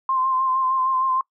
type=tone with vibrato; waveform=sine; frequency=1046.5 Hz; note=C6; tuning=in tune; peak=-18 dBFS; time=0.09-1.21 s; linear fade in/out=2 ms; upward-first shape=sine; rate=6.5 Hz; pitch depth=30 cents each way; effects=noise-tail reverb RT60 0.1 s tail -24 dB re dry